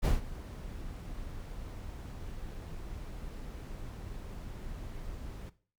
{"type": "noise with ADSR envelope", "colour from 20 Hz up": "brown", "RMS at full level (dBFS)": -24, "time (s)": [0.02, 5.5], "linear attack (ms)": 35, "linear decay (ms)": 150, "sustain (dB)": -18, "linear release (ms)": 14, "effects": ["noise-tail reverb RT60 0.4 s tail -17 dB re dry"]}